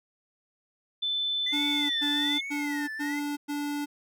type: tone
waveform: sine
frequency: 3520 Hz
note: A7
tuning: in tune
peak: -26 dBFS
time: 1.02-2.41 s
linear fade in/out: 10 ms
type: tone with vibrato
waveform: triangle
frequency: 1975.5 Hz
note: B6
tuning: in tune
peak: -32 dBFS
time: 1.46-3.2 s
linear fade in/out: 10 ms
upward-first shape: sine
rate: 1.2 Hz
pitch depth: 210 cents each way
type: tone bursts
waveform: square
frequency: 290.7 Hz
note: D4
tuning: 18 cents flat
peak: -30 dBFS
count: 5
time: 1.52-3.86 s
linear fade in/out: 20 ms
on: 380 ms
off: 110 ms
effects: none